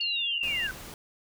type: tone with vibrato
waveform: sine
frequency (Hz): 2794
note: F7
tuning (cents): 0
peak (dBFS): -28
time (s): 0-0.67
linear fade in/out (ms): 5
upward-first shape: sine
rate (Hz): 16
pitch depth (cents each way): 13
type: linear sweep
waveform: sine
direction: down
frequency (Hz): 4435 to 1480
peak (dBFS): -31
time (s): 0.01-0.71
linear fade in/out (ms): 0
type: noise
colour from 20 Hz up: pink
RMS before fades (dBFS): -43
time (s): 0.43-0.94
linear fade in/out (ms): 2
effects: none